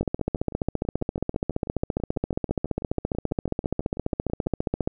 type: two click trains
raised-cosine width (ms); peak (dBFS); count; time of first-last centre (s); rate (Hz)
2; -22 / -10; 28 / 73; 0.03-4.463 / 0.01-4.875; 6.09 / 14.8
effects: none